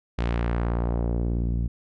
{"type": "tone with low-pass filter sweep", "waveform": "sawtooth", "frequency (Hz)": 58.5, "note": "A#1", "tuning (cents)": 7, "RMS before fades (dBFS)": -25, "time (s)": [0.18, 1.68], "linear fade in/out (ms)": 10, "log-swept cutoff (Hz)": [3700, 170], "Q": 1, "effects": []}